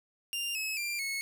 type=tone with pitch steps; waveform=sawtooth; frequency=2794 / 2577 / 2377 / 2192 Hz; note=F7 / E7 / D7 / C#7; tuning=0 / -40 / +20 / -20 cents; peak=-29 dBFS; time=0.33-1.21 s; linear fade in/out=0 ms; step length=220 ms; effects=none